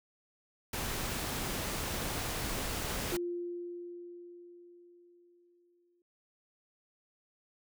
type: noise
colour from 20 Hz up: pink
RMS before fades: -36 dBFS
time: 0.73-3.17 s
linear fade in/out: 5 ms
type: tone with exponential decay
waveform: sine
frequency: 349.2 Hz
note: F4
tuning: in tune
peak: -31 dBFS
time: 3.12-6.02 s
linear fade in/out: 2 ms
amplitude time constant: 630 ms
effects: none